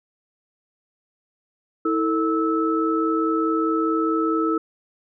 sine tone cluster, 322.7 / 447.4 / 1305 Hz, E4 / A4 / E6, -37 / +29 / -18 cents, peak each -21 / -25 / -24 dBFS, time 1.85-4.58 s, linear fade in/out 5 ms, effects none

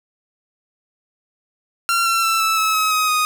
sawtooth tone with pitch steps, 1371 / 1352.1 / 1333.5 / 1315.2 / 1297 / 1279.2 / 1261.6 / 1244.2 Hz, F6 / E6 / E6 / E6 / E6 / D#6 / D#6 / D#6, -32 / +44 / +20 / -4 / -28 / +48 / +24 / 0 cents, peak -12 dBFS, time 1.89-3.25 s, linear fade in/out 0 ms, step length 170 ms, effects 8-bit

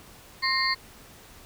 sine tone cluster, 1062 / 1849 / 2110 / 4231 / 4556 Hz, C6 / A#6 / C7 / C8 / C#8, +25 / -15 / +14 / +19 / +47 cents, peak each -29 dBFS, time 0.42-0.75 s, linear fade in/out 20 ms, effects pink hiss -50 dBFS RMS until 1.45 s

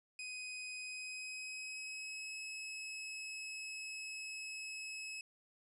sawtooth tone with pitch glide, 2505 to 2577 Hz, D#7 to E7, +11 to -40 cents, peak -40 dBFS, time 0.19-5.21 s, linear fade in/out 2 ms, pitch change +49 cents, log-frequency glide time 0.8-2.39 s, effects resampled to 24000 Hz

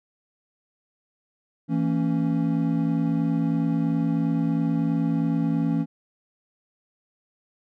triangle chord, A# diminished, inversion second, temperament equal with one note detuned, 164.81 / 227.8 / 277.2 Hz, E3 / A#3 / C#4, 0 / -40 / 0 cents, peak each -22 / -25 / -23 dBFS, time 1.68-5.86 s, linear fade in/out 50 ms, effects none

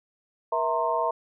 sine tone cluster, 475.5 / 653 / 922 / 1058 Hz, A#4 / E5 / A#5 / C6, +34 / -17 / -19 / +19 cents, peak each -31 / -27 / -27 / -29 dBFS, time 0.52-1.11 s, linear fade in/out 5 ms, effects none

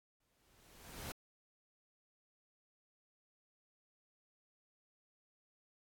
pink noise with exponential growth, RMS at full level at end -44 dBFS, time 0.2-1.12 s, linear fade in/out 5 ms, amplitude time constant 200 ms, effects AAC 64 kbps

